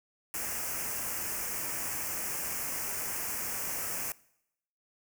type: band-stop noise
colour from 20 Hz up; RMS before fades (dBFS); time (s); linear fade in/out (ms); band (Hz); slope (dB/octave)
white; -35; 0.34-4.12; 2; 2700 to 5300; 48
effects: noise-tail reverb RT60 0.8 s tail -22 dB re dry